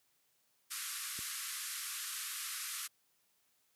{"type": "band-pass noise", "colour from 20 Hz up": "white", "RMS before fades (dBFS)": -42, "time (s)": [0.7, 2.88], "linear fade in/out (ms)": 20, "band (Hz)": [1100, 13000], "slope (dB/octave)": 96}
{"type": "click", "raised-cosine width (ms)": 3, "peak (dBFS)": -37, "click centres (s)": 1.19}
{"effects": ["white hiss -75 dBFS RMS until 3.75 s", "high-pass 60 Hz 12 dB/octave"]}